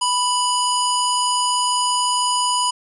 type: harmonic tone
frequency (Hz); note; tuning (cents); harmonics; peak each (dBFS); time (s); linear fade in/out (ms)
987.8; B5; 0; 1 / 3 / 5 / 7 / 9 / 10; -19 / -24 / -26 / -27 / -29 / -29; 0.01-2.71; 10
effects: none